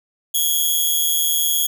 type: tone with amplitude modulation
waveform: 5% pulse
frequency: 3322 Hz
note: G#7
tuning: in tune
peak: -5 dBFS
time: 0.34-1.67 s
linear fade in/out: 10 ms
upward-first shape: sine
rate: 159 Hz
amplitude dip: 65%
effects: none